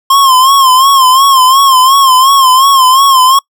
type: tone with vibrato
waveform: square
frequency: 1062 Hz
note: C6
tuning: 25 cents sharp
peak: -4 dBFS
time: 0.1-3.39 s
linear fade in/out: 5 ms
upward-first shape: sine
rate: 2.8 Hz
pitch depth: 81 cents each way
effects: noise-tail reverb RT60 0.1 s tail -26 dB re dry